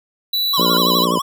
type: tone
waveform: square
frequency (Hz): 3951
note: B7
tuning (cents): 0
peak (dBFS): -17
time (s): 0.33-1.05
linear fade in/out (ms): 5
type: tone with exponential growth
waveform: sine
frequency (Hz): 1400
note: F6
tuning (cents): +4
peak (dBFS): -20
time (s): 0.48-0.77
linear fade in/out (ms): 1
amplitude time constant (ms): 62
type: tone with vibrato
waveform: square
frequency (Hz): 1060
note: C6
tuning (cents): +22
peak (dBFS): -19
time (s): 0.53-1.22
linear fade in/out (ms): 10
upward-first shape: sine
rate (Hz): 12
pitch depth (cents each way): 120
type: harmonic tone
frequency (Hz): 59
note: A#1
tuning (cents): +22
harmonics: 3 / 4 / 5 / 6 / 7 / 8 / 9 / 10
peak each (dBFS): -23 / -24 / -25 / -26 / -26 / -27 / -28 / -28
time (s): 0.58-1.19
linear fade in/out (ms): 5
effects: none